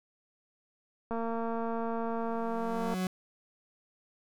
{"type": "click train", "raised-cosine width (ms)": 1, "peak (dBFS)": -22, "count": 420, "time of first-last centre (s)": [1.11, 2.94], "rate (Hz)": 229}
{"type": "tone with exponential growth", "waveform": "40% pulse", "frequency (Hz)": 185, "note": "F#3", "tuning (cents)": 0, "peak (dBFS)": -27, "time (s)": [2.05, 3.07], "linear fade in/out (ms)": 2, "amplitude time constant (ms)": 220}
{"effects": []}